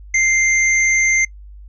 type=tone pair together; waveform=sine; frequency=2093 / 6272 Hz; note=C7 / G8; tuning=0 / 0 cents; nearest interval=octave + perfect fifth; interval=1900 cents; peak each=-13 / -20 dBFS; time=0.14-1.25 s; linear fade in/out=5 ms; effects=noise-tail reverb RT60 0.1 s tail -23 dB re dry + added 50 Hz sine -35 dBFS peak until 1.68 s